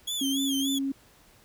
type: tone with vibrato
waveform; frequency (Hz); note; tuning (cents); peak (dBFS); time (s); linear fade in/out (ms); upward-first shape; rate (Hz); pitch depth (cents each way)
sawtooth; 3300; G#7; -12; -26; 0.07-0.79; 10; sine; 3.5; 110
type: tone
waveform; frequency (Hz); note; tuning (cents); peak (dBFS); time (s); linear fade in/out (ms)
sine; 272.8; C#4; -28; -26; 0.21-0.92; 5
effects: pink hiss -58 dBFS RMS until 1.44 s